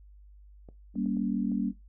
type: clicks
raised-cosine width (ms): 2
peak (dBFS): -35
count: 5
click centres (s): 0.688 / 0.956 / 1.059 / 1.169 / 1.518
type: chord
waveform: sine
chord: G diminished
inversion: none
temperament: just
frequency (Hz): 196 / 235.2 / 282.2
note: G3 / Bb3 / Db4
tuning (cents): 0 / +16 / +31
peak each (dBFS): -31 / -30 / -32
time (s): 0.94-1.73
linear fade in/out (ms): 50
effects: noise-tail reverb RT60 0.2 s tail -17 dB re dry + added 50 Hz sine -50 dBFS peak until 1.88 s